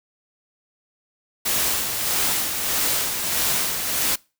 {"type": "noise with tremolo", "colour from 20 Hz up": "white", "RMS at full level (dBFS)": -21, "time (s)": [1.45, 4.16], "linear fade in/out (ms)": 10, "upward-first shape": "sine", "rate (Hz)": 1.6, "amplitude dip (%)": 45, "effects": ["noise-tail reverb RT60 0.3 s tail -24 dB re dry"]}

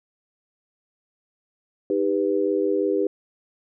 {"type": "chord", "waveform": "sine", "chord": "Eb augmented", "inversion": "none", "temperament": "equal with one note detuned", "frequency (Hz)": [311.1, 397, 493.9], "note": ["Eb4", "G4", "B4"], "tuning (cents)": [0, 22, 0], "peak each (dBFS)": [-25, -22, -25], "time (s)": [1.9, 3.07], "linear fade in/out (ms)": 2, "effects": []}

